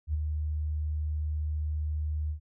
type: tone with ADSR envelope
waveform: sine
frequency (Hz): 76.2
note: D#2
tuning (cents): -36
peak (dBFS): -24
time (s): 0.07-2.4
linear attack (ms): 69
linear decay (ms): 21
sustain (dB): -4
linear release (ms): 100
effects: none